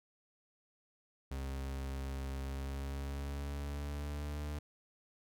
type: tone with pitch glide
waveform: 40% pulse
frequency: 67.5 to 74.04 Hz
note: C#2 to D2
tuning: -45 to +15 cents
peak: -37 dBFS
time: 1.31-4.59 s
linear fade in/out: 5 ms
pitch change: +160 cents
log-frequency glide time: 2.41-4.48 s
effects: none